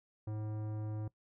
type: tone with tanh clipping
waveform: sine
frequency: 107.3 Hz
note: A2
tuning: 43 cents flat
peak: -39 dBFS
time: 0.27-1.08 s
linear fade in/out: 5 ms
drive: 16 dB
effects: noise-tail reverb RT60 0.1 s tail -20 dB re dry